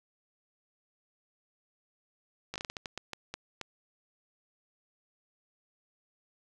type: slowing click train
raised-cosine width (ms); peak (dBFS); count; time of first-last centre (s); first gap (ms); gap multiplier
0.2; -20; 12; 2.54-3.613; 17; 1.32
effects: none